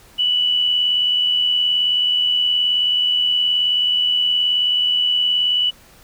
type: tone with amplitude modulation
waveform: sine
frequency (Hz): 2960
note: F#7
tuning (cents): 0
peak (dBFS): -13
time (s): 0.18-5.71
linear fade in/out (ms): 20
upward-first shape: sine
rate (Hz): 78.9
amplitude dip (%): 35
effects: pink hiss -48 dBFS RMS until 6.03 s